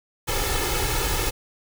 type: noise with comb filter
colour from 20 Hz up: pink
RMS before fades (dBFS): -24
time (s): 0.27-1.31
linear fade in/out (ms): 20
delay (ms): 2.3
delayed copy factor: +0.85
effects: none